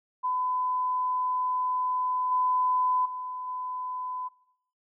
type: tone with level steps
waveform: sine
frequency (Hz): 1007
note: B5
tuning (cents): +33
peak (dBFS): -25 / -22 / -33 / -31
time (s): 0.23-4.29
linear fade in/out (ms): 20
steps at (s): 2.31 / 3.05 / 3.47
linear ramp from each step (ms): 10
effects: noise-tail reverb RT60 0.8 s tail -22 dB re dry